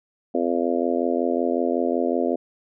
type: harmonic tone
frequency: 85.4 Hz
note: F2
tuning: 38 cents flat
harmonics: 3 / 4 / 5 / 6 / 7 / 8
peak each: -25 / -26 / -27 / -28 / -28 / -29 dBFS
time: 0.34-2.36 s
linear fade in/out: 10 ms
effects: none